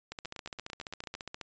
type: two click trains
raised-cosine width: 0.2 ms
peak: -22 / -24 dBFS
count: 20 / 9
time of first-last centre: 0.12-1.413 / 0.25-1.151 s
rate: 14.7 / 8.88 Hz
effects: resampled to 16000 Hz